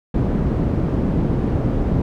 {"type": "low-pass noise", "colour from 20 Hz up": "white", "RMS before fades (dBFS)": -19, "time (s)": [0.14, 2.02], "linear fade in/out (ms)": 5, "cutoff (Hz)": 240, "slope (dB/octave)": 12, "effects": []}